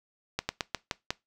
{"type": "slowing click train", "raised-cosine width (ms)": 0.2, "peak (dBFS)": -11, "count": 6, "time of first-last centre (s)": [0.39, 1.105], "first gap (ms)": 100, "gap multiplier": 1.18, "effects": ["noise-tail reverb RT60 0.2 s tail -21 dB re dry"]}